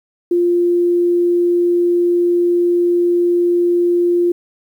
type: tone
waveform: sine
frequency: 349.2 Hz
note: F4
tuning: in tune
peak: -11 dBFS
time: 0.31-4.32 s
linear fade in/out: 5 ms
effects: 8-bit